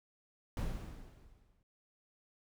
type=noise with exponential decay; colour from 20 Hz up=brown; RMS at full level=-34 dBFS; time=0.57-1.63 s; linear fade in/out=1 ms; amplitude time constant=230 ms; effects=none